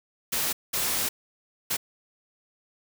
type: noise bursts at uneven times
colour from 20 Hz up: white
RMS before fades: -27 dBFS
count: 3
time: 0.32-0.53 / 0.73-1.09 / 1.7-1.77 s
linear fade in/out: 10 ms
effects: none